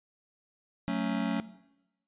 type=chord; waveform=square; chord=F# minor; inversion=none; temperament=just; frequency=185 / 222 / 277.5 Hz; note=F#3 / A3 / C#4; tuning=0 / +16 / +2 cents; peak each=-34 dBFS; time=0.88-1.4 s; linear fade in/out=0 ms; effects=noise-tail reverb RT60 0.9 s tail -17 dB re dry + resampled to 8000 Hz